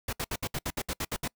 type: noise bursts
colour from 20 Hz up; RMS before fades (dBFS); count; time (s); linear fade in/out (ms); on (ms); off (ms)
pink; -32; 11; 0.08-1.279; 5; 49; 66
effects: noise-tail reverb RT60 0.1 s tail -26 dB re dry